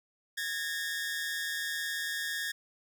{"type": "tone pair together", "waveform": "sawtooth", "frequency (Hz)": [1661.2, 1819.3], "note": ["G#6", "A#6"], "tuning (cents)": [0, -43], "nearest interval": "major second", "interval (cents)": 157, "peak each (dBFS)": [-32, -32], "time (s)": [0.37, 2.52], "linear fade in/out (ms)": 10, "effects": []}